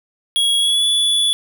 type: tone with pitch glide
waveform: square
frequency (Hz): 3322 to 3433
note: G#7 to A7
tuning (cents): 0 to -43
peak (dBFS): -14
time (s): 0.36-1.33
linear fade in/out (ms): 0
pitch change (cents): +57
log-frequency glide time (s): 0.59-0.85
effects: none